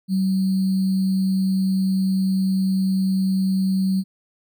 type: tone with sample-and-hold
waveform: sine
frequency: 190 Hz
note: F#3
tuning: 46 cents sharp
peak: -17 dBFS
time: 0.08-4.04 s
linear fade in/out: 50 ms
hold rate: 4410 Hz
effects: none